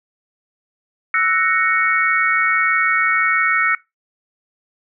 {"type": "chord", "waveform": "sine", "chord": "F# dominant seventh", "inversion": "third", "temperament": "equal", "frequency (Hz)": [1318.5, 1480, 1864.7, 2217], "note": ["E6", "F#6", "A#6", "C#7"], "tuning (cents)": [0, 0, 0, 0], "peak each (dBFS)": [-19, -22, -20, -18], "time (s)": [1.14, 3.75], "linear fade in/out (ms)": 2, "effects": ["noise-tail reverb RT60 0.2 s tail -21 dB re dry"]}